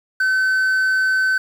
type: tone with quantisation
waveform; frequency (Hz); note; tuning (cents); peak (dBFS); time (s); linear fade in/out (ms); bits
triangle; 1526; G6; -47; -13; 0.2-1.38; 5; 7
effects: none